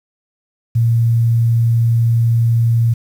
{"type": "tone", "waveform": "sine", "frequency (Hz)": 116, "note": "A#2", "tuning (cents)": -8, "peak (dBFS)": -10, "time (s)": [0.75, 2.94], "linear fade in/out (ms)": 10, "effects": ["7-bit"]}